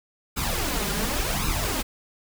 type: noise with flanger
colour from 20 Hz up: pink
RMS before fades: -26 dBFS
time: 0.36-1.83 s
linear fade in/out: 20 ms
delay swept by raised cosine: 0.77 to 4.97 ms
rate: 0.91 Hz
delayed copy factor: +0.75
effects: none